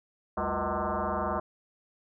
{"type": "tone with frequency modulation", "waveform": "sine", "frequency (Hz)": 219.3, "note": "A3", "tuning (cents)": -6, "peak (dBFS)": -27, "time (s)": [0.37, 1.4], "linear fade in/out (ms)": 5, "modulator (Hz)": 139, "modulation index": 8, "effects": []}